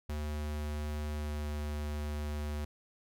square tone with pitch glide, 74.9 to 74.38 Hz, D2 to D2, +35 to +23 cents, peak -35 dBFS, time 0.09-2.65 s, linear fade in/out 5 ms, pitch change -12 cents, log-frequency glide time 1.15-1.47 s, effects none

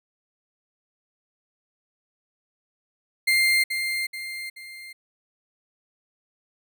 35% pulse tone with echo, 2102 Hz, C7, 7 cents sharp, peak -16 dBFS, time 3.27-3.64 s, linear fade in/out 10 ms, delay 430 ms, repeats 3, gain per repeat -7 dB, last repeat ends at 4.93 s, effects none

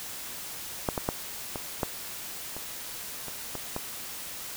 clicks, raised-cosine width 1 ms, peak -11 / -14 / -11 / -19 / -12 / -23 / -24 / -20 / -17 dBFS, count 9, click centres 0.888 / 0.978 / 1.089 / 1.558 / 1.832 / 2.566 / 3.283 / 3.553 / 3.764 s, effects white hiss -39 dBFS RMS until 4.56 s

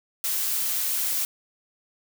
blue noise, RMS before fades -26 dBFS, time 0.24-1.25 s, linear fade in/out 0 ms, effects none

